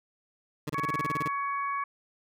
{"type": "tone bursts", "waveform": "20% pulse", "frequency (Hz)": 149.9, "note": "D3", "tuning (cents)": 36, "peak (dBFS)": -26, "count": 12, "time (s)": [0.67, 1.28], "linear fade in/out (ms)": 5, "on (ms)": 27, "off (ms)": 26}
{"type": "harmonic tone", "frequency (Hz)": 560, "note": "C#5", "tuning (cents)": 18, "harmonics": [2, 3, 4], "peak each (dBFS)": [-29, -40, -39], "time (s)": [0.74, 1.84], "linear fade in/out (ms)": 5}
{"effects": []}